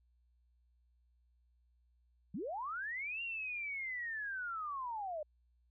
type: linear two-way sweep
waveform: sine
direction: up then down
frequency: 152.4 to 2792 to 584 Hz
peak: -38 dBFS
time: 2.34-5.23 s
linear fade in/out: 5 ms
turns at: 3.22 s
effects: added 60 Hz sine -69 dBFS peak until 5.7 s